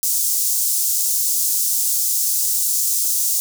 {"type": "high-pass noise", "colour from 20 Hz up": "pink", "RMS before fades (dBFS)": -19, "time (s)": [0.03, 3.4], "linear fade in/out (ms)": 0, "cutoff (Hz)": 6300, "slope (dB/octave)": 24, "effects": []}